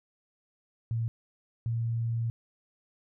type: tone pair in turn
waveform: sine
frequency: 114.6 / 115.6 Hz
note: A#2 / A#2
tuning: -29 / -14 cents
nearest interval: unison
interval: 15 cents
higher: second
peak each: -27 dBFS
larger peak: neither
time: 0.91-1.08 / 1.66-2.3 s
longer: second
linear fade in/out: 0 ms
effects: none